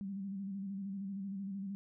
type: tone with vibrato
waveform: sine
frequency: 196 Hz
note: G3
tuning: in tune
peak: -38 dBFS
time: 0.01-1.75 s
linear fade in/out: 0 ms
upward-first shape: square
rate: 13 Hz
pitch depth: 42 cents each way
effects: none